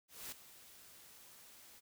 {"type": "noise with ADSR envelope", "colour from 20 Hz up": "white", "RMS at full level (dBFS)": -45, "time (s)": [0.08, 1.81], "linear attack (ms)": 240, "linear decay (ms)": 5, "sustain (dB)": -14, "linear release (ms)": 30, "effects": []}